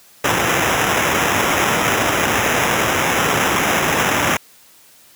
white noise with sample-and-hold, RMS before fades -17 dBFS, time 0.24-4.37 s, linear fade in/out 5 ms, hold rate 4410 Hz, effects white hiss -48 dBFS RMS until 5.15 s + high-pass 80 Hz 12 dB/octave

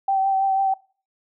sine tone with vibrato, 775 Hz, G5, 20 cents flat, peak -17 dBFS, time 0.08-0.74 s, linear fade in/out 5 ms, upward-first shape triangle, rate 6.1 Hz, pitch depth 25 cents each way, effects noise-tail reverb RT60 0.4 s tail -23 dB re dry

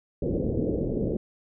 white low-pass noise, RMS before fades -27 dBFS, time 0.22-1.17 s, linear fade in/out 5 ms, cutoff 510 Hz, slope 48 dB/octave, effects none

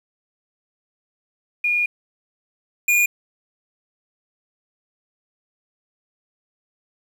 sine / square tone pair in turn, 2433 / 2433 Hz, D#7 / D#7, -39 / -39 cents, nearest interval unison, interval 0 cents, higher neither, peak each -17 / -15 dBFS, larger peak second, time 1.64-1.86 / 2.88-3.06 s, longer first, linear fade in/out 5 ms, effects 8-bit

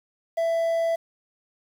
triangle tone with quantisation, 664 Hz, E5, 12 cents sharp, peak -19 dBFS, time 0.37-0.96 s, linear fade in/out 10 ms, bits 8, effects none

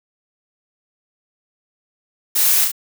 blue noise with echo, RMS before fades -17 dBFS, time 2.35-2.65 s, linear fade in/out 10 ms, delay 34 ms, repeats 2, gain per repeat -3 dB, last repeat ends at 2.718 s, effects none

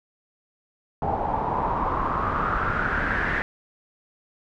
pink noise with low-pass filter sweep, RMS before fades -25 dBFS, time 1.02-3.42 s, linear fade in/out 0 ms, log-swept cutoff 780 to 1800 Hz, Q 5.8, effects none

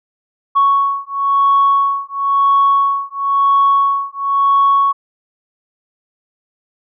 sine beating tone pair, 1110 / 1110.98 Hz, C#6 / C#6, +2 / +4 cents, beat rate 0.98 Hz, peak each -13 dBFS, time 0.55-4.93 s, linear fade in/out 20 ms, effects tanh soft clip ceiling -4 dBFS

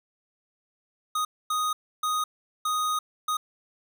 square tone bursts at uneven times, 1244.5 Hz, D#6, in tune, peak -25 dBFS, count 5, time 1.15-1.25 / 1.5-1.73 / 2.03-2.24 / 2.65-2.99 / 3.28-3.37 s, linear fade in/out 5 ms, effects none

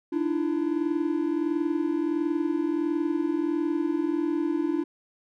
triangle tone cluster, 295.9 / 317.3 / 337.4 Hz, D4 / D#4 / E4, +13 / +34 / +40 cents, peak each -25 / -32 / -25 dBFS, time 0.12-4.84 s, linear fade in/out 10 ms, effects none

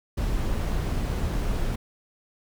brown noise, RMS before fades -26 dBFS, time 0.17-1.76 s, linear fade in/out 10 ms, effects none

